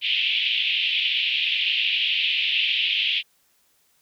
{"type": "band-pass noise", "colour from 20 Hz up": "white", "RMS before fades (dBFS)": -23, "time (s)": [0.01, 3.23], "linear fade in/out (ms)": 50, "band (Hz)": [2500, 3300], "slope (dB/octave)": 48, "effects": ["white hiss -64 dBFS RMS until 4.01 s"]}